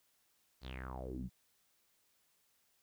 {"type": "tone with low-pass filter sweep", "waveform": "sawtooth", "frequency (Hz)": 64.3, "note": "C2", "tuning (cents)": -30, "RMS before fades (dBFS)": -44, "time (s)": [0.61, 1.3], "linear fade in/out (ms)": 50, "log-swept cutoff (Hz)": [4800, 150], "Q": 6.6, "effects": ["white hiss -75 dBFS RMS until 2.82 s"]}